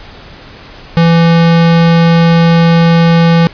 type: tone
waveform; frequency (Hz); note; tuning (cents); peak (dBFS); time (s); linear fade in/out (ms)
square; 167.3; E3; +26; -5; 0.97-3.47; 0
effects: pink hiss -33 dBFS RMS until 3.53 s + resampled to 11025 Hz